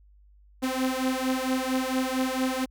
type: beating tone pair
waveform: sawtooth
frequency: 257.4 / 261.8 Hz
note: C4 / C4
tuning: -28 / +1 cents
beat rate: 4.4 Hz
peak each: -24 dBFS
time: 0.62-2.66 s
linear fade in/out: 20 ms
effects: added 50 Hz sine -53 dBFS peak until 2.7 s